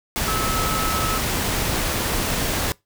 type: tone in noise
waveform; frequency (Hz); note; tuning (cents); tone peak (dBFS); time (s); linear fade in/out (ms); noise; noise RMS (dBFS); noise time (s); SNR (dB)
sine; 1297; E6; -28; -25; 0.28-1.18; 0; pink; -23; 0.16-2.72; -5
effects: noise-tail reverb RT60 0.2 s tail -23 dB re dry